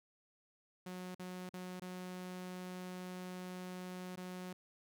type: tone with dropouts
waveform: sawtooth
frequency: 182.4 Hz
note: F#3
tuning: 24 cents flat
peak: -40 dBFS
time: 0.86-4.53 s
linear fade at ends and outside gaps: 5 ms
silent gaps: 1.148-1.194 / 1.493-1.537 / 1.798-1.818 / 4.159-4.173 s
effects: none